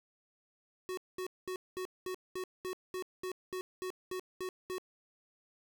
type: tone bursts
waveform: square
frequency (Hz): 370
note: F#4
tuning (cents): 0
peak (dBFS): -37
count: 14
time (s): 0.89-4.782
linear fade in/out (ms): 0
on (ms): 83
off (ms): 210
effects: none